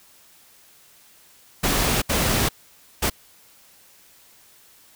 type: noise bursts at uneven times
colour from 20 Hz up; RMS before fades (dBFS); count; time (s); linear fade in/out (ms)
pink; -21; 3; 1.63-2.02 / 2.09-2.49 / 3.02-3.1; 10
effects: white hiss -53 dBFS RMS until 4.95 s